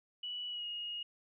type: tone with pitch glide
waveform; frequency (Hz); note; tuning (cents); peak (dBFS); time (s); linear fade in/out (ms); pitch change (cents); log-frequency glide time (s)
sine; 2948 to 2871; F#7 to F7; -7 to +47; -38; 0.23-1.03; 5; -46; 0.48-0.66
effects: none